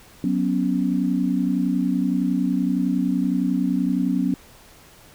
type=chord; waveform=sine; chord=F# suspended fourth; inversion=none; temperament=just; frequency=185 / 246.7 / 277.5 Hz; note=F#3 / B3 / C#4; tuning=0 / -2 / +2 cents; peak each=-23 dBFS; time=0.24-4.34 s; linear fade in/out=2 ms; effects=pink hiss -49 dBFS RMS until 5.14 s